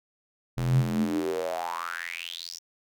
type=tone with high-pass filter sweep; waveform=square; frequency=42.48 Hz; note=F1; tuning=47 cents flat; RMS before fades=-29 dBFS; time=0.57-2.59 s; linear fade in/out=10 ms; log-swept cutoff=87 to 5800 Hz; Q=7.6; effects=none